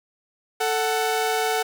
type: tone pair together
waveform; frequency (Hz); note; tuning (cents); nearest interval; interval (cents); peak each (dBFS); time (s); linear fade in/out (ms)
sawtooth; 441.8 / 744.4; A4 / F#5; +7 / +10; major sixth; 903; -20; 0.6-1.63; 10
effects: 9-bit